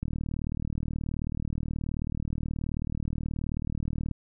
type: click train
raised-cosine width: 5 ms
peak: -19 dBFS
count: 159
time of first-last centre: 0.03-4.113 s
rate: 38.7 Hz
effects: none